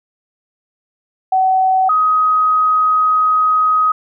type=tone pair in turn; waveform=sine; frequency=755 / 1258.8 Hz; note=F#5 / D#6; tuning=+35 / +20 cents; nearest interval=major sixth; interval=885 cents; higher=second; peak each=-10 / -10 dBFS; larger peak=neither; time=1.32-1.89 / 1.89-3.92 s; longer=second; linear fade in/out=5 ms; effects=none